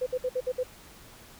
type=tone bursts; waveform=sine; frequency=506 Hz; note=B4; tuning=42 cents sharp; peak=-25 dBFS; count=6; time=0.01-0.635 s; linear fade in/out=10 ms; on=55 ms; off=59 ms; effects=pink hiss -51 dBFS RMS until 1.39 s